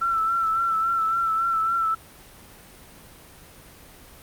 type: tone with vibrato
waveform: sine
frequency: 1338 Hz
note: E6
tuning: 25 cents sharp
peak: -20 dBFS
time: 0.01-1.95 s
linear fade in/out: 10 ms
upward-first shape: sine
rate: 3.6 Hz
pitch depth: 37 cents each way
effects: pink hiss -47 dBFS RMS until 4.22 s + Opus 32 kbps